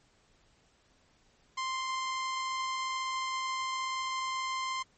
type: tone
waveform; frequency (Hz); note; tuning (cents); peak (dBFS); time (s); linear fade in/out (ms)
sawtooth; 1046.5; C6; 0; -28; 1.57-4.83; 10
effects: pink hiss -67 dBFS RMS until 4.97 s + MP3 32 kbps